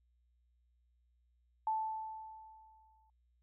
sine tone with exponential decay, 877 Hz, A5, 6 cents flat, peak -30 dBFS, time 1.67-3.1 s, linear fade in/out 2 ms, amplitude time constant 310 ms, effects added 60 Hz sine -70 dBFS peak until 3.42 s

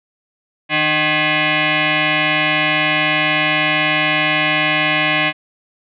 sine tone with frequency modulation, 155.56 Hz, D#3, in tune, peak -13 dBFS, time 0.69-5.33 s, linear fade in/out 50 ms, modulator 459 Hz, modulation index 6.1, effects none

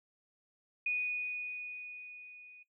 sine tone with level ramp, 2474 Hz, D#7, 10 cents flat, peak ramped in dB -29 to -52 dBFS, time 0.86-2.63 s, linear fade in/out 5 ms, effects noise-tail reverb RT60 0.1 s tail -18 dB re dry

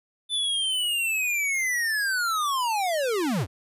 square linear sweep, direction down, 3531 to 70.6 Hz, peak -24 dBFS, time 0.29-3.47 s, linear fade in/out 50 ms, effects resampled to 32000 Hz

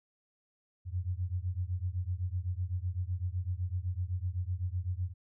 sine beating tone pair, 87.1 / 95 Hz, F2 / F#2, -4 / +46 cents, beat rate 7.9 Hz, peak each -34 / -35 dBFS, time 0.85-5.14 s, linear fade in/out 50 ms, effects none

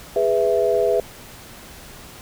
sine chord, E major, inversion first, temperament just, 412 / 494.4 / 659.3 Hz, G#4 / B4 / E5, -14 / +2 / 0 cents, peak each -20 dBFS, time 0.16-1 s, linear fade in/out 2 ms, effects pink hiss -41 dBFS RMS until 2.21 s

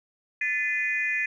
sine tone cluster, 1753 / 2036 / 2461 Hz, A6 / C7 / D#7, -7 / -48 / -20 cents, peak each -28 dBFS, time 0.41-1.26 s, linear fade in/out 5 ms, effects tanh soft clip ceiling -15 dBFS

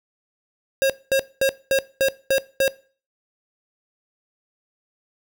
square tone bursts, 540 Hz, C#5, 45 cents flat, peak -16 dBFS, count 7, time 0.82-2.679 s, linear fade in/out 0 ms, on 77 ms, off 220 ms, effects noise-tail reverb RT60 0.4 s tail -20 dB re dry

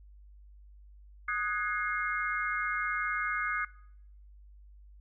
sine chord, Ab dominant seventh, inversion second, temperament equal with one note detuned, 1244.5 / 1480 / 1661.2 / 2135 Hz, Eb6 / Gb6 / Ab6 / C7, 0 / 0 / 0 / +34 cents, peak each -34 / -36 / -36 / -34 dBFS, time 1.28-3.65 s, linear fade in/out 5 ms, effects noise-tail reverb RT60 0.7 s tail -21 dB re dry + added 50 Hz sine -51 dBFS peak until 5 s

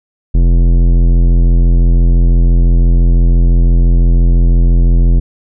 sine tone with tanh clipping, 42.95 Hz, F1, 28 cents flat, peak -7 dBFS, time 0.34-5.2 s, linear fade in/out 10 ms, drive 15 dB, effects none

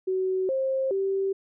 sine tone with pitch steps, 375.3 / 531 / 388.6 Hz, F#4 / C5 / G4, +25 / +25 / -15 cents, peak -23 dBFS, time 0.07-1.33 s, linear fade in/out 10 ms, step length 420 ms, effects none

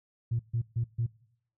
sine tone bursts, 116.54 Hz, A#2, in tune, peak -25 dBFS, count 4, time 0.31-1.066 s, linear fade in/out 10 ms, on 84 ms, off 140 ms, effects noise-tail reverb RT60 0.7 s tail -22 dB re dry + tanh soft clip ceiling -21 dBFS

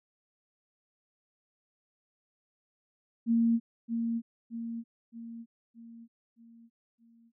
sine tone with echo, 230.9 Hz, A#3, 16 cents flat, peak -22 dBFS, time 3.26-3.6 s, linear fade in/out 50 ms, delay 620 ms, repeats 6, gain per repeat -6 dB, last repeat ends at 7.32 s, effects none

